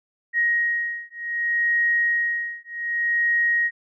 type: beating tone pair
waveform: sine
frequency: 1882 / 1882.65 Hz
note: A#6 / A#6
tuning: +16 / +17 cents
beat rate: 0.65 Hz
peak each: -23 dBFS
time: 0.33-3.71 s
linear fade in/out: 50 ms
effects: none